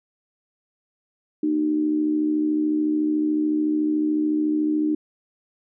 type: tone with amplitude modulation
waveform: sine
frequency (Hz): 304.5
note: D#4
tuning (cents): -37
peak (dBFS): -16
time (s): 1.43-4.95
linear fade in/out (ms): 5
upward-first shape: sine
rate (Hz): 73.8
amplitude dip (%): 60
effects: none